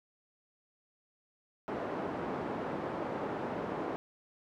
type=band-pass noise; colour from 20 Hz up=pink; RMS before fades=-37 dBFS; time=1.68-3.96 s; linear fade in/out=0 ms; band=240 to 960 Hz; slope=12 dB/octave; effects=none